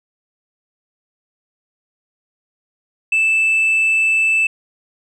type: tone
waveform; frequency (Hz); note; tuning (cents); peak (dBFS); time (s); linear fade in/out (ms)
sine; 2637; E7; 0; -10; 3.12-4.47; 5
effects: tanh soft clip ceiling -11 dBFS